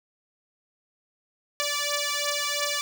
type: beating tone pair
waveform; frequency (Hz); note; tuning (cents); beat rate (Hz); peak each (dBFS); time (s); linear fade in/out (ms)
5% pulse; 580 / 582.9; D5 / D5; -22 / -13; 2.9; -17 / -17; 1.6-2.81; 0
effects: none